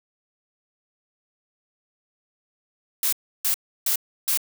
blue noise bursts, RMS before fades -22 dBFS, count 4, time 3.03-4.374 s, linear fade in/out 2 ms, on 96 ms, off 320 ms, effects none

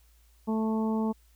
harmonic tone, 220 Hz, A3, in tune, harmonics 1 / 2 / 3 / 4 / 5, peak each -26 / -34 / -41 / -37 / -43 dBFS, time 0.47-1.13 s, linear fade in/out 20 ms, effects added 57 Hz sine -58 dBFS peak until 1.35 s + white hiss -67 dBFS RMS until 1.35 s

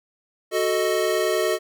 square chord, D# diminished, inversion first, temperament equal, 370 / 440 / 622.3 Hz, F#4 / A4 / D#5, 0 / 0 / 0 cents, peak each -25 dBFS, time 0.51-1.59 s, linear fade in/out 50 ms, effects none

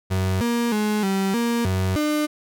35% pulse tone with pitch steps, 94.1 / 236.3 / 211.4 / 193.7 / 235 / 93.9 / 300.9 Hz, F#2 / A#3 / G#3 / G3 / A#3 / F#2 / D4, +30 / +24 / +31 / -20 / +14 / +26 / +42 cents, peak -18 dBFS, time 0.1-2.27 s, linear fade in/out 20 ms, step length 310 ms, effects none

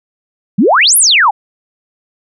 sine exponential two-way sweep, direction up then down, 170.8 to 11850 to 756 Hz, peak -5 dBFS, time 0.58-1.31 s, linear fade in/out 10 ms, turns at 0.97 s, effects none

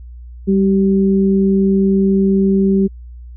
sine tone pair together, 196 / 386.2 Hz, G3 / G4, 0 / -26 cents, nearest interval octave, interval 1174 cents, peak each -11 / -16 dBFS, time 0.47-2.88 s, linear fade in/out 20 ms, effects added 60 Hz sine -31 dBFS peak until 3.36 s

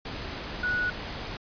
sine tone in noise, 1469 Hz, F#6, 13 cents flat, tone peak -25 dBFS, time 0.63-0.9 s, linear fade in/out 5 ms, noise pink, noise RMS -36 dBFS, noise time 0.05-1.37 s, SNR +8 dB, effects resampled to 11025 Hz

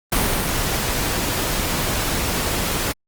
pink noise with ADSR envelope, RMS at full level -18 dBFS, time 0.12-2.93 s, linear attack 4 ms, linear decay 350 ms, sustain -4 dB, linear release 19 ms, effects Opus 32 kbps

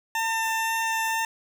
20% pulse tone with vibrato, 899 Hz, A5, 37 cents sharp, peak -19 dBFS, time 0.15-1.25 s, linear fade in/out 2 ms, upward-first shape sine, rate 2 Hz, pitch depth 8 cents each way, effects none

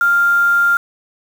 sine tone with quantisation, 1396.9 Hz, F6, in tune, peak -10 dBFS, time 0.01-0.77 s, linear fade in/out 2 ms, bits 5, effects none

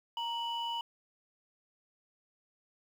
sine tone pair together, 932.3 / 2960 Hz, A#5 / F#7, 0 / 0 cents, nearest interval octave + minor sixth, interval 2000 cents, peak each -34 / -36 dBFS, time 0.17-0.81 s, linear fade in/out 2 ms, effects tanh soft clip ceiling -28 dBFS + 10-bit

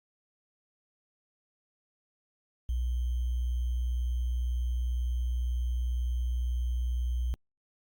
sine tone with sample-and-hold, 61 Hz, B1, 21 cents flat, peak -27 dBFS, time 2.69-7.34 s, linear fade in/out 0 ms, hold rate 3150 Hz, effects Opus 48 kbps

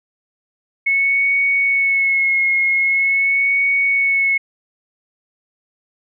sine tone with vibrato, 2194 Hz, C#7, 18 cents flat, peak -13 dBFS, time 0.86-4.38 s, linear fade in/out 10 ms, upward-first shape sine, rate 0.44 Hz, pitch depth 28 cents each way, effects none

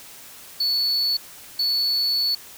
triangle tone bursts at uneven times, 4435 Hz, C#8, in tune, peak -18 dBFS, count 2, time 0.6-1.17 / 1.59-2.35 s, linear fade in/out 5 ms, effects white hiss -43 dBFS RMS until 2.57 s

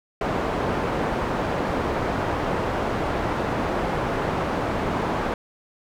white low-pass noise, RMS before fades -25 dBFS, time 0.21-5.34 s, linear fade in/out 2 ms, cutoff 860 Hz, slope 12 dB/octave, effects none

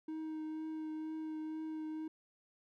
triangle tone with vibrato, 313.6 Hz, D#4, 14 cents sharp, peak -37 dBFS, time 0.08-2.08 s, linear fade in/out 5 ms, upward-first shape triangle, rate 2.1 Hz, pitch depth 15 cents each way, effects none

